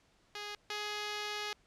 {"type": "tone pair in turn", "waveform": "5% pulse", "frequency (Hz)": [414.4, 418], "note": ["G#4", "G#4"], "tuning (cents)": [-4, 11], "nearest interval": "unison", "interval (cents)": 15, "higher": "second", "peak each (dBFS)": [-29, -25], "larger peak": "second", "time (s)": [[0.35, 0.55], [0.7, 1.53]], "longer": "second", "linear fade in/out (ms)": 2, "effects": ["pink hiss -69 dBFS RMS until 1.66 s", "low-pass 7000 Hz 12 dB/octave"]}